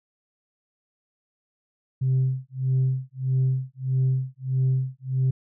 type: tone with tremolo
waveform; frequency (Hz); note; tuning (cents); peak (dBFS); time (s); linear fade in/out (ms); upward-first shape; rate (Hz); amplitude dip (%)
sine; 130.81; C3; 0; -16; 2.01-5.31; 10; sine; 1.6; 100
effects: tanh soft clip ceiling -16 dBFS